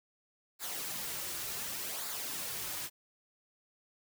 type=noise with flanger; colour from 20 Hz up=white; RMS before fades=-39 dBFS; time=0.59-2.9 s; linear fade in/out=50 ms; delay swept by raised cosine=0.33 to 4.53 ms; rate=0.68 Hz; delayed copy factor=-0.5; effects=none